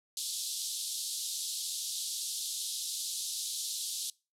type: band-pass noise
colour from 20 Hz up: pink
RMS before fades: -37 dBFS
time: 0.17-4.1 s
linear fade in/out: 2 ms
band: 3500 to 12000 Hz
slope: 48 dB/octave
effects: noise-tail reverb RT60 0.3 s tail -24 dB re dry